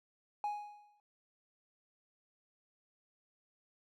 triangle tone with exponential decay, 830.6 Hz, G#5, in tune, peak -29 dBFS, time 0.44-1 s, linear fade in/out 1 ms, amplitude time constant 120 ms, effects noise-tail reverb RT60 0.1 s tail -26 dB re dry + tanh soft clip ceiling -27 dBFS

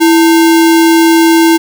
sine tone with sample-and-hold, 329.6 Hz, E4, in tune, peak -3 dBFS, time 0-1.58 s, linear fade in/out 20 ms, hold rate 1225 Hz, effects none

